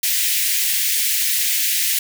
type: high-pass noise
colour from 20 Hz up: white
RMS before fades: -19 dBFS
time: 0.03-1.99 s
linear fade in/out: 5 ms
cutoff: 1800 Hz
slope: 48 dB/octave
effects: none